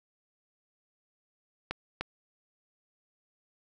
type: clicks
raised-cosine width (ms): 0.3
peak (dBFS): -16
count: 2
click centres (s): 1.71 / 2.01
effects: none